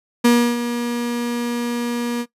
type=tone with ADSR envelope; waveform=35% pulse; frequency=238.9 Hz; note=A#3; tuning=43 cents sharp; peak=-8 dBFS; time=0.24-2.26 s; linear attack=11 ms; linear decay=310 ms; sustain=-11 dB; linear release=54 ms; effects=noise-tail reverb RT60 0.1 s tail -18 dB re dry + resampled to 32000 Hz